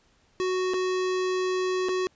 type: tone with dropouts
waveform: square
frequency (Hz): 370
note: F#4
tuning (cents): 0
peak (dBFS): -25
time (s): 0.4-2.07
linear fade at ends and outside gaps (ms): 0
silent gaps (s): 0.736-0.741 / 1.886-1.891
effects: pink hiss -64 dBFS RMS until 2.15 s + resampled to 16000 Hz